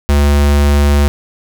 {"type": "tone", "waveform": "square", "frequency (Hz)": 72, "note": "D2", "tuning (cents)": -34, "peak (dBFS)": -8, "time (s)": [0.09, 1.08], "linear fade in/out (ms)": 0, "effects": []}